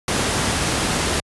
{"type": "noise", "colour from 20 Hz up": "pink", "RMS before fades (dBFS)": -20, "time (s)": [0.08, 1.2], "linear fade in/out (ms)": 2, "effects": ["high-pass 60 Hz 12 dB/octave", "resampled to 24000 Hz"]}